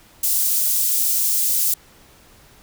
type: high-pass noise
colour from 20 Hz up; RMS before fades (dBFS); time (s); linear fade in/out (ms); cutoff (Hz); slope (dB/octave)
white; -19; 0.23-1.74; 5; 7200; 12
effects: pink hiss -50 dBFS RMS until 2.62 s